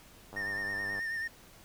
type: click train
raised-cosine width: 1 ms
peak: -31 dBFS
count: 67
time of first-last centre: 0.33-0.991 s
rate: 99.8 Hz
type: tone with vibrato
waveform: triangle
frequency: 1815 Hz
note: A#6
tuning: 47 cents flat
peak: -31 dBFS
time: 0.36-1.28 s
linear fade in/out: 10 ms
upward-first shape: sine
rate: 9.3 Hz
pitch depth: 42 cents each way
effects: pink hiss -56 dBFS RMS until 1.64 s